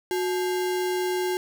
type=tone with sample-and-hold; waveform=sine; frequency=364.8 Hz; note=F#4; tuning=24 cents flat; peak=-23 dBFS; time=0.11-1.37 s; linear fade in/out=0 ms; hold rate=1225 Hz; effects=none